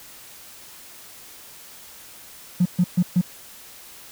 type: tone bursts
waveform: triangle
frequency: 178.7 Hz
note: F3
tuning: 40 cents sharp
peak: -10 dBFS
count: 4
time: 2.6-3.214 s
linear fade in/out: 10 ms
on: 56 ms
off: 130 ms
effects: tanh soft clip ceiling -12 dBFS + white hiss -44 dBFS RMS until 4.11 s